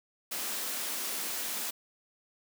white high-pass noise, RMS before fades -35 dBFS, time 0.31-1.71 s, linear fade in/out 10 ms, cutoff 180 Hz, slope 96 dB/octave, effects none

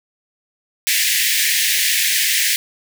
pink high-pass noise, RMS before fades -17 dBFS, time 0.87-2.56 s, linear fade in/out 0 ms, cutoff 1700 Hz, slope 96 dB/octave, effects none

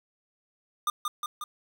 square tone with echo, 1210 Hz, D#6, 49 cents flat, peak -25 dBFS, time 0.87-0.9 s, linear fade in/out 2 ms, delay 180 ms, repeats 3, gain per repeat -3 dB, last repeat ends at 1.44 s, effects 9-bit

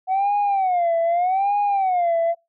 sine tone with vibrato, 740 Hz, F#5, in tune, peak -15 dBFS, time 0.07-2.35 s, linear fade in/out 50 ms, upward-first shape sine, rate 0.82 Hz, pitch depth 180 cents each way, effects noise-tail reverb RT60 0.2 s tail -21 dB re dry + tanh soft clip ceiling -15 dBFS

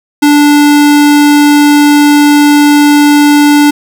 square tone, 292.5 Hz, D4, 7 cents flat, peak -3 dBFS, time 0.22-3.71 s, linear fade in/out 10 ms, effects none

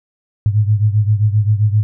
sine beating tone pair, 103.83 / 111.43 Hz, G#2 / A2, 0 / +22 cents, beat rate 7.6 Hz, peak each -12 / -16 dBFS, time 0.46-1.83 s, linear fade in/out 0 ms, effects none

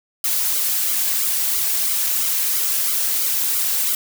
blue noise with flanger, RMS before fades -20 dBFS, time 0.24-3.95 s, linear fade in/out 2 ms, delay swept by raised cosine 1.1 to 3.4 ms, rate 3 Hz, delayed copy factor -0.7, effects none

